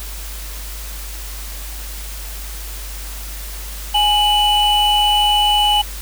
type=tone pair together; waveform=triangle; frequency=833.4 / 2970 Hz; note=G#5 / F#7; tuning=+6 / +6 cents; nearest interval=octave + minor seventh; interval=2200 cents; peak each=-13 dBFS; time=3.94-5.82 s; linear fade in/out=10 ms; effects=added 50 Hz sine -28 dBFS peak until 6.01 s + white hiss -33 dBFS RMS until 6.01 s